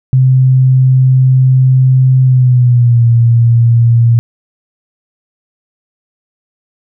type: tone with pitch glide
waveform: sine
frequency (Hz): 130 to 117.16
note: C3 to A#2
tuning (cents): -11 to +9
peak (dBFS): -4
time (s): 0.13-4.19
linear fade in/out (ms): 0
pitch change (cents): -180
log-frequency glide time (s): 2.23-3.05
effects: none